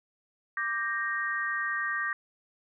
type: chord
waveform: sine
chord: G minor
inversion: second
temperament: equal with one note detuned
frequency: 1174.7 / 1581.6 / 1864.7 Hz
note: D6 / G6 / Bb6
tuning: 0 / +15 / 0 cents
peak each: -34 / -33 / -31 dBFS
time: 0.57-2.13 s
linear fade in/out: 2 ms
effects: none